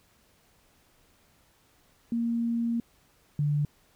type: tone pair in turn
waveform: sine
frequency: 233.1 / 146.84 Hz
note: A#3 / D3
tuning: 0 / 0 cents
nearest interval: minor sixth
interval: 800 cents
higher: first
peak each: -25 / -23 dBFS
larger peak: second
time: 2.12-2.8 / 3.39-3.65 s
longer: first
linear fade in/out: 2 ms
effects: pink hiss -64 dBFS RMS until 3.95 s